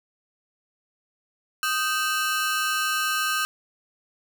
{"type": "ring-modulated tone", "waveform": "sawtooth", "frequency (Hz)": 1396.9, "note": "F6", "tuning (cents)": 0, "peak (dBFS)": -16, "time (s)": [1.63, 3.45], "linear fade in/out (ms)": 0, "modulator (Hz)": 154, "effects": []}